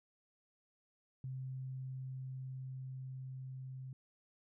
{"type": "tone with level ramp", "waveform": "sine", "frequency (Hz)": 130.81, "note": "C3", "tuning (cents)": 0, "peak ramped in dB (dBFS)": [-40, -44], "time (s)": [1.24, 3.93], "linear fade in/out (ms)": 2, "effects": []}